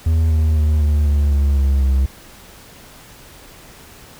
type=tone with pitch steps; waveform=triangle; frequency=80.6 / 78.44 / 76.34 / 74.3 / 72.31 / 70.37 / 68.48 / 66.65 Hz; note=E2 / D#2 / D#2 / D2 / D2 / C#2 / C#2 / C2; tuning=-38 / +15 / -32 / +21 / -26 / +27 / -20 / +33 cents; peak=-10 dBFS; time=0.06-2.06 s; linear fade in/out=5 ms; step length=250 ms; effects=pink hiss -42 dBFS RMS until 4.19 s